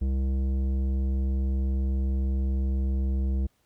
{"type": "tone with tanh clipping", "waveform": "sine", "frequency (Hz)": 66.3, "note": "C2", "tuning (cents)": 23, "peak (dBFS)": -25, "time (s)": [0.01, 3.47], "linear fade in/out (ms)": 10, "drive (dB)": 12, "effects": ["pink hiss -70 dBFS RMS until 3.65 s"]}